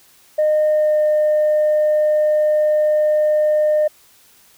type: tone with pitch glide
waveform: sine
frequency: 612 to 607.8 Hz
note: D#5 to D#5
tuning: -29 to -41 cents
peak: -11 dBFS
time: 0.38-3.88 s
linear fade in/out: 10 ms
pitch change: -12 cents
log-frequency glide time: 0.69-1.01 s
effects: tanh soft clip ceiling -10 dBFS + white hiss -51 dBFS RMS until 4.57 s